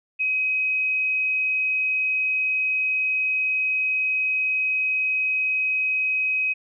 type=tone; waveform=sine; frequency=2531 Hz; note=D#7; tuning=29 cents sharp; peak=-20 dBFS; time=0.19-6.54 s; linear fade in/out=20 ms; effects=none